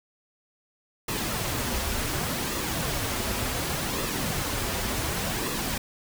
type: noise with flanger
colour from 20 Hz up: pink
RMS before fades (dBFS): -29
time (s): 1.08-5.78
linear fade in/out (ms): 5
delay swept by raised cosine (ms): 1.3 to 6.8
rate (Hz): 0.68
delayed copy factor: -0.5
effects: none